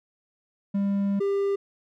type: tone pair in turn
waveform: triangle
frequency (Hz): 199.2 / 397.7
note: G3 / G4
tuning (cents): +28 / +25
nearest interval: octave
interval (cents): 1197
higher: second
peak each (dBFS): -20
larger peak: neither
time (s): 0.74-1.2 / 1.2-1.56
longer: first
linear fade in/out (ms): 10
effects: none